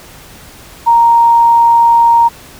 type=tone; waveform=sine; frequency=932.3 Hz; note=A#5; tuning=in tune; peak=-4 dBFS; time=0.86-2.29 s; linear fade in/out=20 ms; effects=pink hiss -36 dBFS RMS until 2.59 s